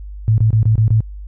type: tone bursts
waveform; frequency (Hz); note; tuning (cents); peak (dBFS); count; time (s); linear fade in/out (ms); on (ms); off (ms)
sine; 110; A2; 0; -9; 6; 0.28-1.005; 0; 100; 25
effects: added 50 Hz sine -28 dBFS peak until 1.27 s